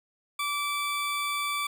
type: tone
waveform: 20% pulse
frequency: 1160 Hz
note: D6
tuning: 22 cents flat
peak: -23 dBFS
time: 0.39-1.67 s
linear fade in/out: 5 ms
effects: none